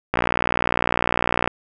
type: click train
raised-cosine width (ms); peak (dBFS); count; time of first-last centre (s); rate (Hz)
0.5; -3; 81; 0.14-1.476; 59.9
effects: none